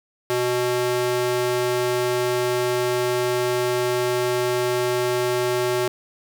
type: tone with high-pass filter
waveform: square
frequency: 123.47 Hz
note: B2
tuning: in tune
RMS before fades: -22 dBFS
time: 0.3-5.88 s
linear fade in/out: 0 ms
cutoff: 340 Hz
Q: 1.4
effects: none